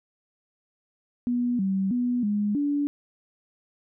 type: tone with pitch steps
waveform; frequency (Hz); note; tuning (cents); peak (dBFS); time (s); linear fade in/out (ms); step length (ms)
sine; 243.4 / 192.5 / 245.1 / 206.8 / 288.2; B3 / G3 / B3 / G#3 / D4; -25 / -31 / -13 / -7 / -33; -22; 1.27-2.87; 0; 320
effects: none